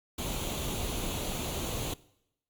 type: noise with comb filter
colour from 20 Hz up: pink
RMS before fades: -34 dBFS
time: 0.18-1.94 s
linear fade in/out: 5 ms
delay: 0.29 ms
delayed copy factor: +0.6
effects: noise-tail reverb RT60 0.8 s tail -21 dB re dry + Opus 48 kbps